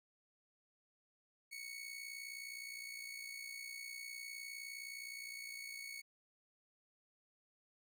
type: tone with amplitude modulation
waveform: sawtooth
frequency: 2218 Hz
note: C#7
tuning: in tune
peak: -40 dBFS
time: 1.51-6.02 s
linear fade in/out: 20 ms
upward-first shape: sine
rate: 59.6 Hz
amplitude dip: 60%
effects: none